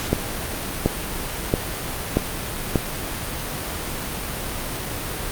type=accelerating click train; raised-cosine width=2 ms; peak=-3 dBFS; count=5; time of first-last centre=0.13-2.757 s; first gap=730 ms; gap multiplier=0.93; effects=pink hiss -28 dBFS RMS until 5.31 s + Opus 48 kbps